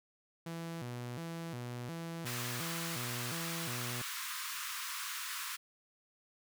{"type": "tone with vibrato", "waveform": "sawtooth", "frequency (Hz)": 142.4, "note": "C#3", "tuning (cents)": 47, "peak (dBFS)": -36, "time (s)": [0.46, 4.02], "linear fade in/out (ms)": 5, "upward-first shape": "square", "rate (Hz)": 1.4, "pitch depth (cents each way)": 270}
{"type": "high-pass noise", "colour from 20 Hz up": "pink", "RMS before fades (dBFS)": -41, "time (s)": [2.25, 5.57], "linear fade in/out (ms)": 20, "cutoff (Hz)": 1000, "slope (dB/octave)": 96}
{"effects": []}